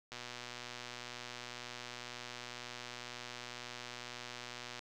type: click train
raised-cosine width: 0.2 ms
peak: -27 dBFS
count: 571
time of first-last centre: 0.12-4.792 s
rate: 122 Hz
effects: none